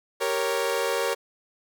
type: chord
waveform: sawtooth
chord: G diminished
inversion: none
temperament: equal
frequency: 392 / 466.2 / 554.4 Hz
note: G4 / Bb4 / Db5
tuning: 0 / 0 / 0 cents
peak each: -27 / -23 / -24 dBFS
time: 0.2-1.15 s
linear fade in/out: 20 ms
effects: none